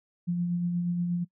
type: tone with tremolo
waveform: sine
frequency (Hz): 174.61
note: F3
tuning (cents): 0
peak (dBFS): -24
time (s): 0.27-1.25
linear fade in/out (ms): 20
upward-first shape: sine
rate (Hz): 8.4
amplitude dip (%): 30
effects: noise-tail reverb RT60 0.1 s tail -22 dB re dry